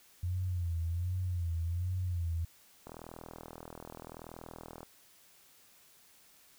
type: tone with vibrato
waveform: sine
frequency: 87.31 Hz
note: F2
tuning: in tune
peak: -31 dBFS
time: 0.23-2.45 s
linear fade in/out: 5 ms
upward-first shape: sine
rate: 1.3 Hz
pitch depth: 93 cents each way
type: click train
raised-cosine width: 1 ms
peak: -31 dBFS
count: 81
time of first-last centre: 2.87-4.831 s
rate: 40.8 Hz
effects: white hiss -62 dBFS RMS until 6.58 s